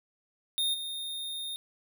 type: tone with level steps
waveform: square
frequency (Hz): 3673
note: A#7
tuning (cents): -26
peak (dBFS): -27 / -35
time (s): 0.58-1.56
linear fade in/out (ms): 0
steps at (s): 0.73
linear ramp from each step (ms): 20
effects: none